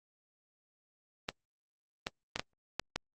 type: clicks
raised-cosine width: 0.2 ms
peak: -15 dBFS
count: 6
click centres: 1.289 / 2.069 / 2.36 / 2.395 / 2.796 / 2.96 s
effects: Opus 24 kbps